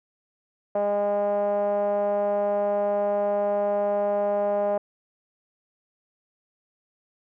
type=tone with low-pass filter; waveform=5% pulse; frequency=204.2 Hz; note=G#3; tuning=29 cents flat; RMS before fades=-24 dBFS; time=0.75-4.78 s; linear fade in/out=5 ms; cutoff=670 Hz; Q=9.2; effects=none